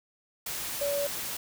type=tone in noise; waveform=sine; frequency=570 Hz; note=C#5; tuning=48 cents sharp; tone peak=-27 dBFS; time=0.81-1.07 s; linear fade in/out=5 ms; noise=white; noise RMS=-35 dBFS; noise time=0.46-1.37 s; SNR=+5 dB; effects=none